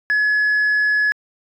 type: tone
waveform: sine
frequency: 1698 Hz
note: G#6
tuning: 38 cents sharp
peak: -12 dBFS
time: 0.1-1.12 s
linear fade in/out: 0 ms
effects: tanh soft clip ceiling -13 dBFS